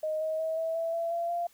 sine tone with pitch steps, 622.3 / 631.7 / 641.3 / 651 / 660.8 / 670.8 / 681 / 691.3 Hz, D#5 / D#5 / E5 / E5 / E5 / E5 / F5 / F5, 0 / +26 / -48 / -22 / +4 / +30 / -44 / -18 cents, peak -28 dBFS, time 0.03-1.47 s, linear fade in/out 5 ms, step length 180 ms, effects white hiss -62 dBFS RMS until 1.53 s

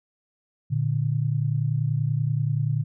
sine tone pair together, 116.54 / 146.97 Hz, A#2 / D3, 0 / +2 cents, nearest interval major third, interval 402 cents, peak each -24 dBFS, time 0.7-2.84 s, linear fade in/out 20 ms, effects none

